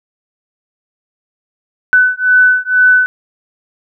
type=beating tone pair; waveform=sine; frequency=1500 / 1502.1 Hz; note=F#6 / F#6; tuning=+23 / +26 cents; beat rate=2.1 Hz; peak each=-10 dBFS; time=1.93-3.06 s; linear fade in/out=0 ms; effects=none